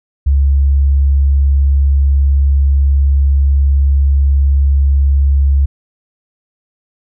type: tone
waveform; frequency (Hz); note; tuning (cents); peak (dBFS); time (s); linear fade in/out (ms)
sine; 69.3; C#2; 0; -7; 0.26-5.66; 10
effects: none